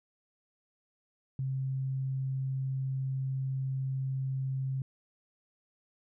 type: tone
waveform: sine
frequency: 133.1 Hz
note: C3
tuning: 30 cents sharp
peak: -30 dBFS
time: 1.39-4.82 s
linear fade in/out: 2 ms
effects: none